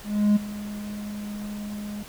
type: tone with ADSR envelope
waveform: triangle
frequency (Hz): 207.7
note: G#3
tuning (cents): 0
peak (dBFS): -12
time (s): 0.03-2.03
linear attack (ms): 330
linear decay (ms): 15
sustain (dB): -17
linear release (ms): 6
effects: tanh soft clip ceiling -8 dBFS + pink hiss -44 dBFS RMS until 2.08 s